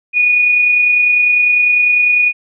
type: tone with amplitude modulation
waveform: sine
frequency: 2460 Hz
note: D#7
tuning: 20 cents flat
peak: -7 dBFS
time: 0.13-2.33 s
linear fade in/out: 50 ms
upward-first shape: sine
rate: 30 Hz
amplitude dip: 30%
effects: none